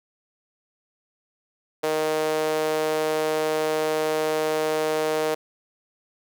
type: tone with high-pass filter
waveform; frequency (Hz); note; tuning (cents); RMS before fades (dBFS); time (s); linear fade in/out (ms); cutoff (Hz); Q
sawtooth; 155.56; D#3; 0; -24; 1.83-5.35; 10; 500; 3.2
effects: none